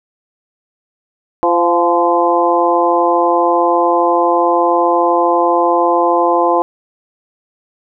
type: harmonic tone with a mistuned harmonic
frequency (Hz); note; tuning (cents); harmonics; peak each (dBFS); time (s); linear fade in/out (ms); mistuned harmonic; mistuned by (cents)
171.9; F3; -27; 2 / 3 / 4 / 5 / 6; -16 / -16 / -16 / -16 / -16; 1.43-6.62; 0; 4; +32
effects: none